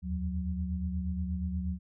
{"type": "tone cluster", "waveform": "sine", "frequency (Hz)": [75.9, 84.3, 182.9], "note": ["D#2", "E2", "F#3"], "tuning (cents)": [-42, 39, -20], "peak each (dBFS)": [-33, -39, -34], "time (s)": [0.02, 1.79], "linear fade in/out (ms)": 50, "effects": []}